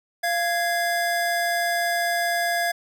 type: tone pair together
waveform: square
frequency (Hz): 691 / 1660.7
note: F5 / G#6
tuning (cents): -19 / -1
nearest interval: octave + minor third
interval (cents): 1518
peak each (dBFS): -24 / -26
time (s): 0.23-2.72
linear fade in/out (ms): 10
effects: none